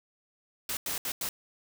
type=noise bursts at uneven times; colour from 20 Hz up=white; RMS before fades=-33 dBFS; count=4; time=0.69-0.77 / 0.86-0.98 / 1.05-1.12 / 1.21-1.29 s; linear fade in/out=2 ms; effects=none